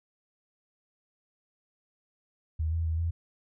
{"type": "tone with pitch steps", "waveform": "sine", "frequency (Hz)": [79.2, 82.5, 80.6, 83.7], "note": ["D#2", "E2", "E2", "E2"], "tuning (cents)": [31, 2, -38, 27], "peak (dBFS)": -26, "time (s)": [2.59, 3.11], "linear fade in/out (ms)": 10, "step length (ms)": 130, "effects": []}